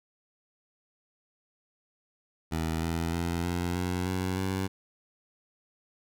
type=tone with pitch steps; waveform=15% pulse; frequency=80.8 / 83.02 / 85.31 / 87.66 / 90.07 / 92.55 / 95.09 Hz; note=E2 / E2 / F2 / F2 / F#2 / F#2 / F#2; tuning=-34 / +13 / -40 / +7 / -46 / +1 / +48 cents; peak=-22 dBFS; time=2.51-4.68 s; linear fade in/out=20 ms; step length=310 ms; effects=none